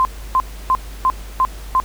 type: tone bursts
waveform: sine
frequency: 1039 Hz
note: C6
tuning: 12 cents flat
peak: -11 dBFS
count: 6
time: 0-1.8 s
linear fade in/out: 0 ms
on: 50 ms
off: 300 ms
effects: added 50 Hz sine -30 dBFS peak until 1.84 s + pink hiss -40 dBFS RMS until 1.84 s